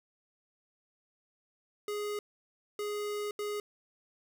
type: tone bursts at uneven times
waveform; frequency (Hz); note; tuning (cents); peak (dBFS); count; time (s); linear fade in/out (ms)
square; 415.3; G#4; 0; -34; 3; 1.88-2.19 / 2.79-3.31 / 3.39-3.6; 2
effects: none